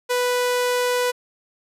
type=tone; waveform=sawtooth; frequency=493.9 Hz; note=B4; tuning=in tune; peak=-15 dBFS; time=0.09-1.12 s; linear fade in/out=20 ms; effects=resampled to 32000 Hz